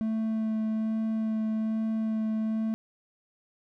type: tone with vibrato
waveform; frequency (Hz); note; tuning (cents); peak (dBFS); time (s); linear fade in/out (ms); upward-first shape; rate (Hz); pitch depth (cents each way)
triangle; 220; A3; 0; -24; 0.01-2.74; 0; sine; 1.2; 10
effects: none